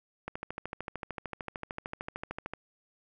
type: click train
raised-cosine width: 0.5 ms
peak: -21 dBFS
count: 31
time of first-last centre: 0.28-2.536 s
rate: 13.3 Hz
effects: none